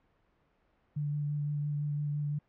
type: tone with vibrato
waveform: sine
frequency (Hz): 146.83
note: D3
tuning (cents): 0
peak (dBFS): -30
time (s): 0.96-2.39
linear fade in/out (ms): 10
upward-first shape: sine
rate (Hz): 5.9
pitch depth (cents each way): 14
effects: pink hiss -71 dBFS RMS until 2.48 s + low-pass 2000 Hz 12 dB/octave